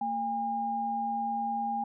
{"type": "tone pair together", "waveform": "sine", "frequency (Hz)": [227.4, 810.4], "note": ["A#3", "G#5"], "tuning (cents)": [-43, -43], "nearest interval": "octave + minor seventh", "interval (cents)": 2200, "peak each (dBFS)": [-37, -29], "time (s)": [0.01, 1.84], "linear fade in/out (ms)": 5, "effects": []}